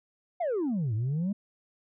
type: exponential two-way sweep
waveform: sine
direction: down then up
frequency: 743 to 103.83 to 209.4 Hz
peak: -24 dBFS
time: 0.4-1.33 s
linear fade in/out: 10 ms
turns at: 0.94 s
effects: tanh soft clip ceiling -25 dBFS